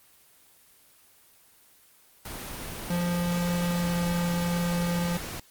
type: noise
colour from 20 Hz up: pink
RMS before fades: -37 dBFS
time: 2.25-5.4 s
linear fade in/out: 5 ms
type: tone with pitch glide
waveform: square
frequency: 174.61 to 173.3 Hz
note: F3 to F3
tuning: 0 to -13 cents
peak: -26 dBFS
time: 2.9-5.17 s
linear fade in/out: 2 ms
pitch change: -13 cents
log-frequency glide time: 3.66-3.92 s
effects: white hiss -58 dBFS RMS until 5.5 s + Opus 24 kbps